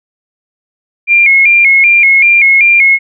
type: tone with vibrato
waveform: sine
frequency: 2276 Hz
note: C#7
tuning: 45 cents sharp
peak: -3 dBFS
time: 1.07-2.99 s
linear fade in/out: 50 ms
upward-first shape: square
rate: 2.6 Hz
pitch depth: 82 cents each way
effects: none